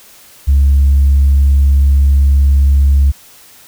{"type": "tone", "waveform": "sine", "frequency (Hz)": 69.4, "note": "C#2", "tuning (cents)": 3, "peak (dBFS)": -4, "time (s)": [0.47, 3.12], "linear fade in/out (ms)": 20, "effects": ["tanh soft clip ceiling -3 dBFS", "white hiss -41 dBFS RMS until 3.67 s"]}